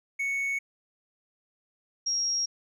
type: tone pair in turn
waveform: triangle / sine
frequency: 2217 / 5603 Hz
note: C#7 / F8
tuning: 0 / +5 cents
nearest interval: octave + major third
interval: 1605 cents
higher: second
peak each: -25 dBFS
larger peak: neither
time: 0.19-0.59 / 2.06-2.46 s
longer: neither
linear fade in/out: 10 ms
effects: none